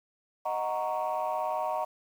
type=chord; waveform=sine; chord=D# minor seventh; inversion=none; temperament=equal; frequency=622.3 / 740 / 932.3 / 1108.7 Hz; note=D#5 / F#5 / A#5 / C#6; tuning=0 / 0 / 0 / 0 cents; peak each=-32 / -32 / -32 / -36 dBFS; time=0.45-1.85 s; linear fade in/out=10 ms; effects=tanh soft clip ceiling -22 dBFS + 9-bit